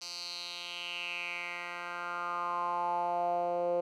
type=tone with band-pass filter sweep; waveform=10% pulse; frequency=174.61 Hz; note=F3; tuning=in tune; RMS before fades=-35 dBFS; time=0.01-3.81 s; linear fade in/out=10 ms; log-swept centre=5100 to 510 Hz; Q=4.7; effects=none